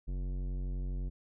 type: tone with tanh clipping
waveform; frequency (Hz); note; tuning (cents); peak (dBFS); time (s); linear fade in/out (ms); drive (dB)
sine; 46; F#1; -9; -35; 0.07-1.1; 20; 15
effects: none